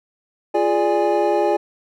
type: tone cluster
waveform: triangle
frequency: 346.8 / 417.2 / 588 / 825 Hz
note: F4 / G#4 / D5 / G#5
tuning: -12 / +8 / +2 / -12 cents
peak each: -19 dBFS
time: 0.54-1.57 s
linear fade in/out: 10 ms
effects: none